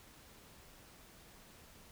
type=silence; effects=pink hiss -59 dBFS RMS until 1.91 s